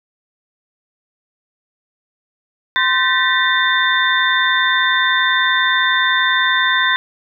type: tone cluster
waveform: sine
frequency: 1036 / 1544 / 1777 / 1947 / 3585 Hz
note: C6 / G6 / A6 / B6 / A7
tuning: -17 / -27 / +17 / -25 / +32 cents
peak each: -19 dBFS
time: 2.76-6.96 s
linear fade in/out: 0 ms
effects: none